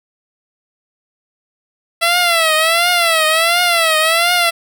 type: tone with vibrato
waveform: 10% pulse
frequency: 666 Hz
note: E5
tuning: 18 cents sharp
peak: -3 dBFS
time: 2.01-4.51 s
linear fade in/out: 20 ms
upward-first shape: triangle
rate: 1.4 Hz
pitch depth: 130 cents each way
effects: none